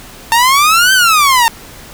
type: exponential two-way sweep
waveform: sawtooth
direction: up then down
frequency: 900 to 1568 to 900 Hz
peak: -3 dBFS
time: 0.32-1.48 s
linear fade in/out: 0 ms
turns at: 0.93 s
effects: pink hiss -34 dBFS RMS until 1.93 s